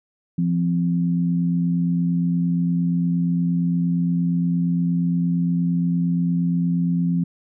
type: tone pair together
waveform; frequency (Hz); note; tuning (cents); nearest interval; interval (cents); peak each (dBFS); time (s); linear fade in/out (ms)
sine; 171.7 / 260.3; F3 / C4; -29 / -9; perfect fifth; 720; -18 / -26; 0.38-7.24; 5
effects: none